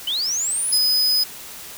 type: linear sweep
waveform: sine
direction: up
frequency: 2911 to 11175 Hz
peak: -20 dBFS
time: 0.07-0.78 s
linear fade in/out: 5 ms
type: tone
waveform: 45% pulse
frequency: 5020 Hz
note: D#8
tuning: 15 cents sharp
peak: -16 dBFS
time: 0.72-1.24 s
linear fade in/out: 10 ms
effects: white hiss -37 dBFS RMS until 1.77 s